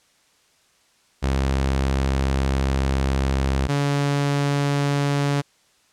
sawtooth tone pair in turn, 67.2 / 142.39 Hz, C2 / C#3, +47 / +47 cents, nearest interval octave + minor second, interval 1300 cents, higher second, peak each -15 dBFS, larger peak neither, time 1.22-3.68 / 3.68-5.42 s, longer first, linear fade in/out 20 ms, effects white hiss -60 dBFS RMS until 5.92 s + low-pass 8000 Hz 12 dB/octave

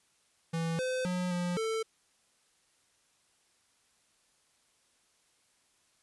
square tone with pitch steps, 164.9 / 512 / 180.5 / 176.8 / 444.7 Hz, E3 / C5 / F#3 / F3 / A4, +1 / -38 / -43 / +22 / +18 cents, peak -31 dBFS, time 0.53-1.83 s, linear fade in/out 10 ms, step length 260 ms, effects white hiss -70 dBFS RMS until 6.02 s + resampled to 24000 Hz

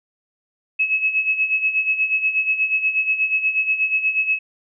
sine tone with tremolo, 2578 Hz, E7, 39 cents flat, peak -14 dBFS, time 0.79-4.39 s, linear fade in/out 10 ms, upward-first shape sine, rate 8.3 Hz, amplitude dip 70%, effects none

